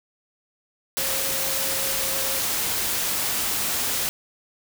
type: tone in noise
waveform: sine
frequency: 537 Hz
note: C5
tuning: 45 cents sharp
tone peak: -35 dBFS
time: 0.98-2.39 s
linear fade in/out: 0 ms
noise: white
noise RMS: -25 dBFS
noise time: 0.97-4.09 s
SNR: -13 dB
effects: none